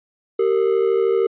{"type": "ring-modulated tone", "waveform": "triangle", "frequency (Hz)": 423.2, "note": "G#4", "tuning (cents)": 33, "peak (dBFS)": -10, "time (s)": [0.39, 1.27], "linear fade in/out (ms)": 5, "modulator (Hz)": 36.5, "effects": ["resampled to 8000 Hz"]}